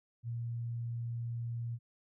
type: tone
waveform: sine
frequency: 117.6 Hz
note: A#2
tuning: 16 cents sharp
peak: -35 dBFS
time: 0.23-1.79 s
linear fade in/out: 50 ms
effects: none